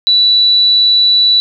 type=tone; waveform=sine; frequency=3951 Hz; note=B7; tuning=in tune; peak=-6 dBFS; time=0.07-1.4 s; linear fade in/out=0 ms; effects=none